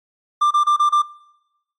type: tone bursts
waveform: triangle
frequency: 1187 Hz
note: D6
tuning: 18 cents sharp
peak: -10 dBFS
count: 5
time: 0.41-1.022 s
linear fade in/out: 10 ms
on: 100 ms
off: 28 ms
effects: noise-tail reverb RT60 1.0 s tail -23 dB re dry + MP3 48 kbps